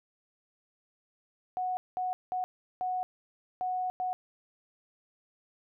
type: tone bursts at uneven times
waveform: sine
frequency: 736 Hz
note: F#5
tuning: 9 cents flat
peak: -29 dBFS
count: 6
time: 1.57-1.77 / 1.97-2.13 / 2.32-2.44 / 2.81-3.03 / 3.61-3.9 / 4-4.13 s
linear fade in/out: 0 ms
effects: none